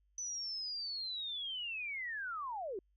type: linear sweep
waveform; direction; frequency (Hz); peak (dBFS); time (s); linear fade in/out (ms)
sine; down; 6040 to 349.2; -38; 0.18-2.79; 2
effects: added 50 Hz sine -70 dBFS peak until 2.96 s